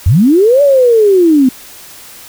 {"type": "linear two-way sweep", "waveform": "sine", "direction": "up then down", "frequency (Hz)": [71.6, 582, 247.4], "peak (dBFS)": -4, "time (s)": [0.06, 1.49], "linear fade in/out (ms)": 5, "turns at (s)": 0.62, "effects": ["white hiss -34 dBFS RMS until 2.28 s"]}